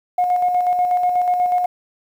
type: tone with tremolo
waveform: sine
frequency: 720 Hz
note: F#5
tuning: 47 cents flat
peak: -12 dBFS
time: 0.18-1.66 s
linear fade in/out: 5 ms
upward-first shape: square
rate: 8.2 Hz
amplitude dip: 40%
effects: tanh soft clip ceiling -10 dBFS + 8-bit